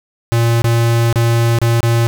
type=tone with dropouts; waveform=square; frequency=116.54 Hz; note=A#2; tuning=in tune; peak=-11 dBFS; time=0.32-2.07 s; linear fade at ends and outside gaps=0 ms; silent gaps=0.62-0.643 / 1.127-1.158 / 1.587-1.616 / 1.805-1.83 s; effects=none